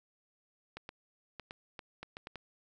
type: clicks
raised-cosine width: 0.3 ms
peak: -27 dBFS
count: 9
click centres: 0.77 / 0.891 / 1.397 / 1.509 / 1.792 / 2.03 / 2.169 / 2.271 / 2.357 s
effects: none